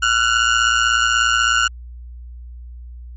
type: ring-modulated tone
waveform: 30% pulse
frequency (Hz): 1426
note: F6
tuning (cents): +36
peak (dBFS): -8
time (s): 0.02-1.68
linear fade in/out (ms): 10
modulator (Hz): 58.1
effects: added 60 Hz sine -32 dBFS peak until 3.16 s + MP3 32 kbps